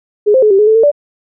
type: tone with pitch steps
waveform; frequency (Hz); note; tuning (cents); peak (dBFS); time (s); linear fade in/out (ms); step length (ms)
sine; 417.3 / 523 / 426.7 / 389.3 / 422.4 / 438.4 / 451 / 582; G#4 / C5 / G#4 / G4 / G#4 / A4 / A4 / D5; +8 / -1 / +47 / -12 / +29 / -6 / +43 / -16; -5; 0.26-0.916; 20; 82
effects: none